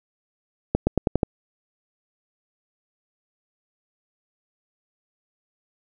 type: accelerating click train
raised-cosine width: 2 ms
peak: -5 dBFS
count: 6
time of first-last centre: 0.75-1.232 s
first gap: 120 ms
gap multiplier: 0.89
effects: none